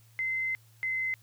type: tone pair in turn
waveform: sine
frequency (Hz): 2065 / 2057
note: C7 / C7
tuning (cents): -23 / -30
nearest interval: unison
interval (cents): 7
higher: first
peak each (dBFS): -28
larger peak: neither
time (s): 0.19-0.55 / 0.83-1.14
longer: first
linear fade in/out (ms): 0
effects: added 112 Hz sine -57 dBFS peak until 1.22 s + white hiss -64 dBFS RMS until 1.22 s